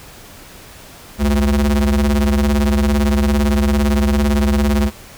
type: ring-modulated tone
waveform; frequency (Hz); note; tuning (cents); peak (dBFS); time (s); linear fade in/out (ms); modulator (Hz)
square; 73.42; D2; 0; -10; 1.18-4.91; 50; 138
effects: pink hiss -39 dBFS RMS until 5.17 s